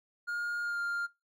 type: tone with pitch glide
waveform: triangle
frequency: 1421 to 1399.8 Hz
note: F6 to F6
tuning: +30 to +4 cents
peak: -30 dBFS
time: 0.27-1.07 s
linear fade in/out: 20 ms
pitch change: -26 cents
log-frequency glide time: 0.62-0.79 s
effects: noise-tail reverb RT60 0.2 s tail -18 dB re dry